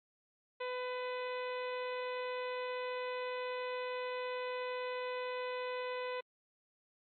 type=harmonic tone; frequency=501 Hz; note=B4; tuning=25 cents sharp; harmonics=1 / 2 / 3 / 4 / 5 / 6 / 7 / 8; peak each=-38 / -43 / -50 / -48 / -49 / -56 / -55 / -57 dBFS; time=0.6-6.21 s; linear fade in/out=10 ms; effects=MP3 32 kbps